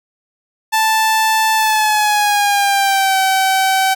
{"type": "tone with pitch glide", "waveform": "sawtooth", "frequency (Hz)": [880, 766.1], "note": ["A5", "G5"], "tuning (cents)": [0, -40], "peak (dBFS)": -8, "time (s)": [0.72, 3.95], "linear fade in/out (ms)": 20, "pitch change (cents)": -240, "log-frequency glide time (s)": [1.55, 3.18], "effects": []}